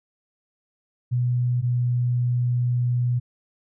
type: tone pair in turn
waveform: sine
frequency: 123.1 / 122.59 Hz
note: B2 / B2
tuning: -5 / -12 cents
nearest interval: unison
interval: 7 cents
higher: first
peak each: -19 dBFS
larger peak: neither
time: 1.11-1.62 / 1.62-3.2 s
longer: second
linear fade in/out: 20 ms
effects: none